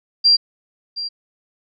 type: tone with echo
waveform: sine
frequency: 4746 Hz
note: D8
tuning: 17 cents sharp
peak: -9 dBFS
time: 0.24-0.37 s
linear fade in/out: 20 ms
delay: 720 ms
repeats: 1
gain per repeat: -14 dB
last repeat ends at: 1.09 s
effects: none